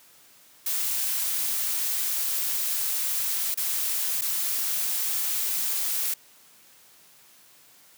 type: noise with dropouts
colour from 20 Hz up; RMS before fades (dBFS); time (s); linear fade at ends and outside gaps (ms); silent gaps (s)
blue; -27; 0.66-6.14; 5; 3.544-3.573 / 4.212-4.218
effects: white hiss -55 dBFS RMS until 7.97 s + high-pass 100 Hz 12 dB/octave